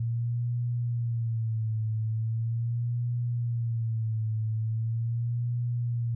sine tone with vibrato, 115 Hz, A#2, 23 cents flat, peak -26 dBFS, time 0-6.15 s, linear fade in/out 5 ms, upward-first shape sine, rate 0.4 Hz, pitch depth 80 cents each way, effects none

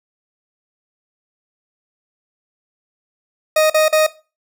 40% pulse tone bursts, 622.3 Hz, D#5, in tune, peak -10 dBFS, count 3, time 3.56-4.066 s, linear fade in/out 5 ms, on 140 ms, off 43 ms, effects noise-tail reverb RT60 0.3 s tail -17 dB re dry

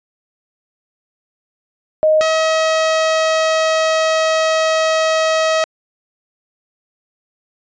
sine / sawtooth tone pair in turn, 622.3 / 638 Hz, D#5 / D#5, 0 / +43 cents, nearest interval unison, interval 43 cents, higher second, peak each -9 dBFS, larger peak neither, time 2.03-2.21 / 2.21-5.64 s, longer second, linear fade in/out 0 ms, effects resampled to 16000 Hz

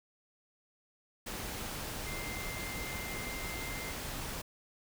sine tone in noise, 2093 Hz, C7, in tune, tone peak -43 dBFS, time 2.06-3.92 s, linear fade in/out 10 ms, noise pink, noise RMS -40 dBFS, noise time 1.26-4.42 s, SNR -6 dB, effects none

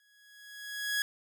sawtooth tone with exponential growth, 1668 Hz, G#6, 7 cents sharp, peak -23 dBFS, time 0-1.02 s, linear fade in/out 1 ms, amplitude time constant 220 ms, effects none

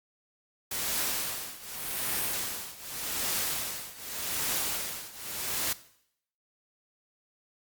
white noise with tremolo, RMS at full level -29 dBFS, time 0.71-5.73 s, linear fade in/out 5 ms, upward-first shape triangle, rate 0.85 Hz, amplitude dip 90%, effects noise-tail reverb RT60 0.7 s tail -17 dB re dry + Opus 48 kbps

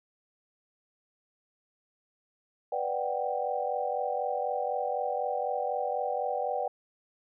sine chord, G major seventh, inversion first, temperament equal, 493.9 / 587.3 / 740 / 784 Hz, B4 / D5 / F#5 / G5, 0 / 0 / 0 / 0 cents, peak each -34 / -34 / -34 / -33 dBFS, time 2.72-6.68 s, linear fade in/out 5 ms, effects none

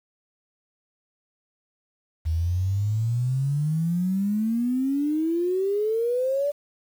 sine exponential sweep, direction up, 77.9 to 587.3 Hz, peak -21 dBFS, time 2.25-6.52 s, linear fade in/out 20 ms, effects 8-bit

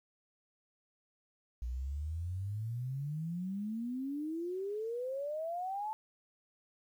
sine exponential sweep, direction up, 58.27 to 883 Hz, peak -35 dBFS, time 1.62-5.93 s, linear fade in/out 0 ms, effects 11-bit

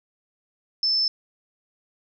sine tone, 5274 Hz, E8, in tune, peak -19 dBFS, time 0.83-1.08 s, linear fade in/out 2 ms, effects none

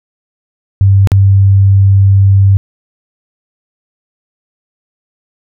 sine tone with dropouts, 98 Hz, G2, in tune, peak -3 dBFS, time 0.81-2.57 s, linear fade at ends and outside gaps 0 ms, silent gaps 1.073-1.118 s, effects none

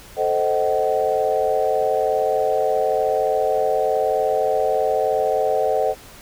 sine chord, A diminished seventh, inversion none, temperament equal with one note detuned, 440 / 523.3 / 622.3 / 756.4 Hz, A4 / C5 / Eb5 / Gb5, 0 / 0 / 0 / +38 cents, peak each -22 dBFS, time 0.16-5.95 s, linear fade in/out 50 ms, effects tanh soft clip ceiling -6 dBFS + pink hiss -43 dBFS RMS until 6.21 s

